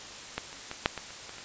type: clicks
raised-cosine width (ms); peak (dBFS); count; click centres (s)
0.3; -14 / -28 / -20 / -6 / -19 / -28 / -26 / -28; 8; 0.38 / 0.529 / 0.714 / 0.859 / 0.977 / 1.106 / 1.294 / 1.383
effects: white hiss -43 dBFS RMS until 1.44 s + resampled to 16000 Hz